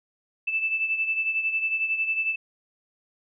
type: beating tone pair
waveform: sine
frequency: 2636 / 2647 Hz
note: E7 / E7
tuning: -1 / +7 cents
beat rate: 11 Hz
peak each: -24 / -31 dBFS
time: 0.47-2.36 s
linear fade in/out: 10 ms
effects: none